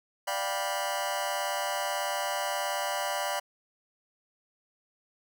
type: chord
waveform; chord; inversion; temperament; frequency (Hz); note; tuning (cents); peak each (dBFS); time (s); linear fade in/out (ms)
sawtooth; G dominant seventh; second; just; 588 / 705.6 / 784 / 980; D5 / F5 / G5 / B5; +2 / +18 / 0 / -14; -30 / -32 / -31 / -31; 0.27-3.4; 10
effects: none